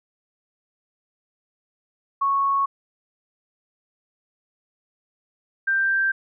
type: tone pair in turn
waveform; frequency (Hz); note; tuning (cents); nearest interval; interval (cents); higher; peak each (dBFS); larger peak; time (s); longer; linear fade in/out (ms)
sine; 1105 / 1575.4; C#6 / G6; -6 / +8; tritone; 614; second; -18; neither; 2.21-2.66 / 5.67-6.12; neither; 10
effects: none